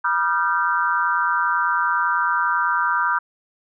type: tone cluster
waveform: sine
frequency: 968 / 1201 / 1379 / 1549 Hz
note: B5 / D6 / F6 / G6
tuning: -35 / +38 / -22 / -21 cents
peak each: -23 dBFS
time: 0.04-3.19 s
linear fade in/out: 10 ms
effects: none